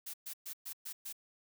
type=noise bursts; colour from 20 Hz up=blue; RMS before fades=-43 dBFS; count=6; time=0.06-1.128 s; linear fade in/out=10 ms; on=78 ms; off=120 ms; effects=none